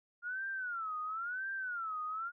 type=tone with vibrato; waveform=sine; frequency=1400 Hz; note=F6; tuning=4 cents sharp; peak=-36 dBFS; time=0.22-2.32 s; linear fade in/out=50 ms; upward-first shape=sine; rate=0.97 Hz; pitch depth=210 cents each way; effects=none